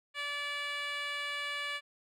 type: tone with band-pass filter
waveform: 10% pulse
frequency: 578 Hz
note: D5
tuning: 28 cents flat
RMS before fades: -37 dBFS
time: 0.14-1.81 s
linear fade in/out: 50 ms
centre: 2300 Hz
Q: 0.97
effects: none